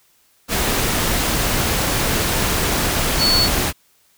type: tone in noise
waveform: sine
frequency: 4427 Hz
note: C#8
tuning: 3 cents flat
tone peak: -14 dBFS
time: 3.18-3.49 s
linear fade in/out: 50 ms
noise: pink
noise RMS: -19 dBFS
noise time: 0.48-3.73 s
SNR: +2 dB
effects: white hiss -58 dBFS RMS until 4.17 s